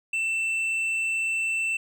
sine tone with hard clipping, 2671 Hz, E7, 22 cents sharp, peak -25 dBFS, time 0.13-1.77 s, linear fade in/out 5 ms, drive 4 dB, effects none

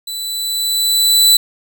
sawtooth tone with level ramp, 3982 Hz, B7, 14 cents sharp, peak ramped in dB -20 to -3 dBFS, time 0.07-1.37 s, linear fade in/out 5 ms, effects none

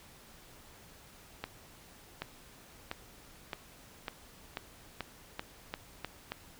accelerating click train, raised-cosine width 0.3 ms, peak -20 dBFS, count 11, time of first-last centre 1.44-6.32 s, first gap 780 ms, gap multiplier 0.89, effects pink hiss -56 dBFS RMS until 6.59 s

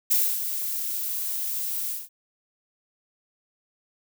violet noise with ADSR envelope, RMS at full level -20 dBFS, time 0.1-2.09 s, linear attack 15 ms, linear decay 260 ms, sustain -9 dB, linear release 200 ms, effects none

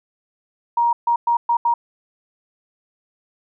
sine tone bursts at uneven times, 943 Hz, A#5, 20 cents sharp, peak -14 dBFS, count 5, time 0.77-0.93 / 1.07-1.16 / 1.27-1.37 / 1.49-1.57 / 1.65-1.74 s, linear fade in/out 5 ms, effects none

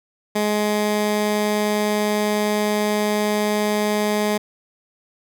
15% pulse tone, 209.9 Hz, G#3, 19 cents sharp, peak -12 dBFS, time 0.35-4.38 s, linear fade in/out 10 ms, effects none

